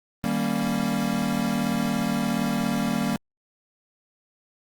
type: chord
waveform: square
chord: Eb dominant seventh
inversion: none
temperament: equal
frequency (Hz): 155.56 / 196 / 233.1 / 277.2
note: Eb3 / G3 / Bb3 / Db4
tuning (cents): 0 / 0 / 0 / 0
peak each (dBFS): -33 / -28 / -27 / -32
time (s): 0.24-3.16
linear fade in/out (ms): 0
effects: Opus 24 kbps